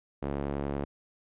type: tone with band-pass filter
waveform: sawtooth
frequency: 70.5 Hz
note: C#2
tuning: 30 cents sharp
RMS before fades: -33 dBFS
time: 0.22-0.85 s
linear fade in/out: 10 ms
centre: 410 Hz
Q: 0.74
effects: resampled to 8000 Hz